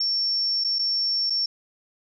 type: tone with dropouts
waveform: sine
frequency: 5450 Hz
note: F8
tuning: 43 cents flat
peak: -21 dBFS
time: 0-1.46 s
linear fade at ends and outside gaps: 5 ms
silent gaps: 0.64-0.645 / 0.787-0.791 / 1.299-1.303 s
effects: none